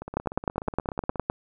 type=two click trains; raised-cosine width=1 ms; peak=-21 / -10 dBFS; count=20 / 12; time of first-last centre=0.02-1.158 / 0.17-1.299 s; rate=16.7 / 9.74 Hz; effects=none